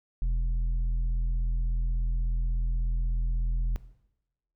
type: tone with tanh clipping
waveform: triangle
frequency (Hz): 41.76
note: E1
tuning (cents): +23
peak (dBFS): -25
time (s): 0.22-3.76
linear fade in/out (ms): 0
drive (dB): 10
effects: noise-tail reverb RT60 0.9 s tail -17 dB re dry